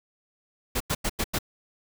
pink noise bursts, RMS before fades -26 dBFS, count 5, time 0.75-1.388 s, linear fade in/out 10 ms, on 54 ms, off 92 ms, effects none

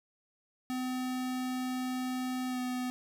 square tone with pitch glide, 254.6 to 251.1 Hz, C4 to B3, -47 to +29 cents, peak -33 dBFS, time 0.7-2.9 s, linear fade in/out 0 ms, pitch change -24 cents, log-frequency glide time 2.48-2.59 s, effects none

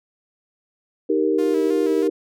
sine chord, Eb major, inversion none, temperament equal, 311.1 / 392 / 466.2 Hz, Eb4 / G4 / Bb4, 0 / 0 / 0 cents, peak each -21 dBFS, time 1.09-2.1 s, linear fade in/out 10 ms
sawtooth tone with vibrato, 338.4 Hz, E4, 45 cents sharp, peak -28 dBFS, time 1.38-2.08 s, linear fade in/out 10 ms, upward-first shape square, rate 3.1 Hz, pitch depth 67 cents each way
effects none

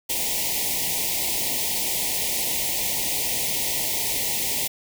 white band-stop noise, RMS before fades -25 dBFS, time 0.09-4.68 s, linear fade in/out 10 ms, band 980 to 1900 Hz, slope 96 dB/octave, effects none

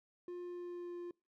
triangle tone with pitch glide, 354 to 349.7 Hz, F4 to F4, +23 to +2 cents, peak -40 dBFS, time 0.28-1.11 s, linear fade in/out 2 ms, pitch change -21 cents, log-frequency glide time 0.41-0.98 s, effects noise-tail reverb RT60 0.3 s tail -26 dB re dry

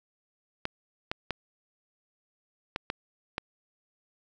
clicks, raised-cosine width 0.3 ms, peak -14 dBFS, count 6, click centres 0.654 / 1.115 / 1.307 / 2.761 / 2.901 / 3.381 s, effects none

